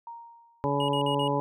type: tone with exponential decay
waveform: sine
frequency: 932.3 Hz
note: A#5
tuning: in tune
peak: -36 dBFS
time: 0.07-0.9 s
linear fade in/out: 2 ms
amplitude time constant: 180 ms
type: harmonic tone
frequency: 141.9 Hz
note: C#3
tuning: 41 cents sharp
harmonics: 1 / 2 / 3 / 4 / 6 / 7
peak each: -31 / -31 / -31 / -31 / -31 / -31 dBFS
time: 0.64-1.4 s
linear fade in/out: 0 ms
type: tone bursts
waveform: triangle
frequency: 2888 Hz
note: F#7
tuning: 43 cents flat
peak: -30 dBFS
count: 4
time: 0.8-1.278 s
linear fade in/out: 2 ms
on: 85 ms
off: 46 ms
effects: none